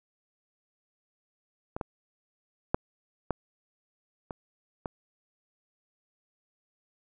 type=clicks; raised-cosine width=1 ms; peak=-20 / -18 / -9 / -13 / -22 / -19 dBFS; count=6; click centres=1.765 / 1.812 / 2.745 / 3.307 / 4.308 / 4.858 s; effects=none